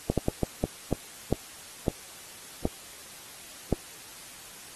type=slowing click train; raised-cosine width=2 ms; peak=-10 dBFS; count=10; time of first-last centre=0.1-3.727 s; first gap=77 ms; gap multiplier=1.39; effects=white hiss -46 dBFS RMS until 4.75 s + AAC 32 kbps